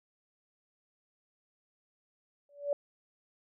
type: tone with exponential growth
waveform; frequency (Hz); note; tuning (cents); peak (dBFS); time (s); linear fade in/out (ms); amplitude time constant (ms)
sine; 574; D5; -40; -24; 2.49-2.73; 2; 51
effects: none